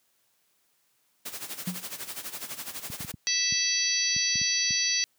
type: noise with tremolo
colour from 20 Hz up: white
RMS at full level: -35 dBFS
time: 1.25-3.12 s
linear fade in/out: 10 ms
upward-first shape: sine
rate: 12 Hz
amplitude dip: 75%
type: tone with exponential decay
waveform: sine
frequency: 181.1 Hz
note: F#3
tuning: 37 cents flat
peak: -25 dBFS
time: 1.67-1.87 s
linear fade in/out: 5 ms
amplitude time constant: 42 ms
type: clicks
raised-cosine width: 5 ms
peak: -25 dBFS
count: 9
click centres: 2.901 / 3.006 / 3.047 / 3.141 / 3.524 / 4.164 / 4.356 / 4.415 / 4.707 s
type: harmonic tone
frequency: 656 Hz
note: E5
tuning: 9 cents flat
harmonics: 3 / 4 / 5 / 6 / 7 / 8 / 9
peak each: -34 / -33 / -36 / -34 / -28 / -39 / -28 dBFS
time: 3.27-5.04 s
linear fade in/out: 0 ms
effects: white hiss -70 dBFS RMS until 5.18 s + high-pass 100 Hz 12 dB/octave